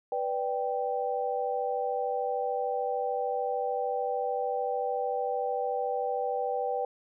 sine chord, G major, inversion first, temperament equal, 493.9 / 587.3 / 784 Hz, B4 / D5 / G5, 0 / 0 / 0 cents, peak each -31 / -35 / -31 dBFS, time 0.12-6.85 s, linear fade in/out 2 ms, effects none

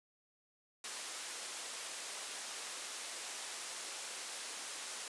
white low-pass noise, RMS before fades -45 dBFS, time 0.84-5.08 s, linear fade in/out 2 ms, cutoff 10000 Hz, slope 24 dB/octave, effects high-pass 400 Hz 12 dB/octave + resampled to 24000 Hz

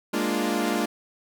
sawtooth chord, Bb dominant seventh, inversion third, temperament equal, 207.7 / 233.1 / 293.7 / 349.2 Hz, Ab3 / Bb3 / D4 / F4, 0 / 0 / 0 / 0 cents, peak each -25 dBFS, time 0.13-0.86 s, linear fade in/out 10 ms, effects none

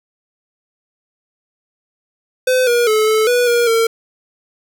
square tone with pitch steps, 510 / 478.3 / 432.2 / 435.5 / 488.9 / 475.6 / 455.1 Hz, C5 / A#4 / A4 / A4 / B4 / A#4 / A#4, -44 / +44 / -31 / -18 / -18 / +35 / -42 cents, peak -12 dBFS, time 2.47-3.87 s, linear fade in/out 5 ms, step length 200 ms, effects none

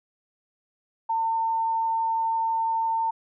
sine tone, 903 Hz, A5, 45 cents sharp, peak -22 dBFS, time 1.09-3.11 s, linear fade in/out 10 ms, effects none

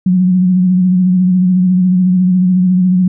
sine tone with vibrato, 183 Hz, F#3, 19 cents flat, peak -7 dBFS, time 0.06-3.08 s, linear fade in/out 5 ms, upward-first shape sine, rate 14 Hz, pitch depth 40 cents each way, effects none

